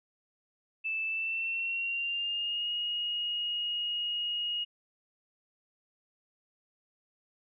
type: tone with pitch glide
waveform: sine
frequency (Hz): 2637 to 2876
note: E7 to F#7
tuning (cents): 0 to -50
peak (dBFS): -30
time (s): 0.84-4.65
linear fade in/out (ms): 20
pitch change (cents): +150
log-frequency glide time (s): 1.06-2.71
effects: none